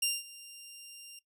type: tone with ADSR envelope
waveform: 15% pulse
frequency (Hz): 2788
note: F7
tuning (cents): -4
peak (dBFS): -19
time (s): 0.02-1.19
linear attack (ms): 8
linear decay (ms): 200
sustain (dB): -21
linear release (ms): 3
effects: noise-tail reverb RT60 0.1 s tail -19 dB re dry